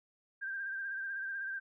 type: tone with vibrato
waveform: sine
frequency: 1582 Hz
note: G6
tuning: 15 cents sharp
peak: -36 dBFS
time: 0.41-1.6 s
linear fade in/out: 20 ms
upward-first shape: sine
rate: 16 Hz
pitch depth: 41 cents each way
effects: none